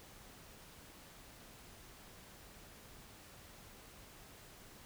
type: silence
effects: pink hiss -57 dBFS RMS until 4.85 s